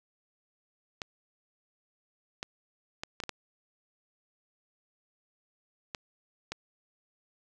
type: clicks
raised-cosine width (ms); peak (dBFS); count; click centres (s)
0.2; -18; 8; 1.018 / 2.429 / 3.035 / 3.202 / 3.237 / 3.293 / 5.948 / 6.52
effects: none